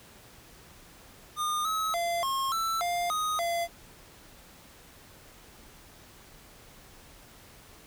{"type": "tone with pitch steps", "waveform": "square", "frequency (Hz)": [1217, 1284, 687, 1076, 1328, 700, 1248, 683], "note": ["D#6", "E6", "F5", "C6", "E6", "F5", "D#6", "F5"], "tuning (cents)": [-39, -46, -29, 48, 12, 4, 5, -39], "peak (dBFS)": -28, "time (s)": [1.36, 3.68], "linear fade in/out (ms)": 50, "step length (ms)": 290, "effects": ["pink hiss -53 dBFS RMS until 7.86 s"]}